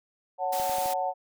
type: chord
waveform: sine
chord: F# minor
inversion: second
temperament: just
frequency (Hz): 555 / 740 / 888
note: C#5 / F#5 / A5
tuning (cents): +2 / 0 / +16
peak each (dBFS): -32 / -28 / -32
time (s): 0.38-1.14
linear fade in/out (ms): 50
type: high-pass noise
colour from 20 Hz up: white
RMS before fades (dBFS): -36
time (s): 0.52-0.94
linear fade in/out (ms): 10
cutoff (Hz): 200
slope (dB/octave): 96
type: clicks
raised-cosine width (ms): 2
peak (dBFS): -30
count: 4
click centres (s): 0.599 / 0.696 / 0.784 / 0.859
effects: none